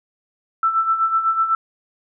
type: tone with tremolo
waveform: sine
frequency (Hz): 1328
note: E6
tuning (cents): +12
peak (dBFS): -13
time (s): 0.63-1.55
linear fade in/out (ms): 2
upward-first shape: sine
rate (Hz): 8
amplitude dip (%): 65
effects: none